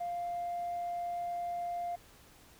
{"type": "tone with tanh clipping", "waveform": "triangle", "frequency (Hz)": 698.5, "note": "F5", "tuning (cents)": 0, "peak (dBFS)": -34, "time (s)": [0, 1.96], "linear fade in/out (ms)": 10, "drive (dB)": 5, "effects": ["pink hiss -59 dBFS RMS until 2.59 s"]}